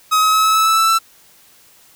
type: tone with pitch steps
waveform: 45% pulse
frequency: 1268 / 1276.8 / 1285.7 / 1294.6 / 1303.6 / 1312.7 / 1321.8 / 1331 Hz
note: D#6 / D#6 / E6 / E6 / E6 / E6 / E6 / E6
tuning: +32 / +44 / -44 / -32 / -20 / -8 / +4 / +16 cents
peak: -11 dBFS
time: 0.11-0.99 s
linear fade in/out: 20 ms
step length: 110 ms
effects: white hiss -49 dBFS RMS until 1.95 s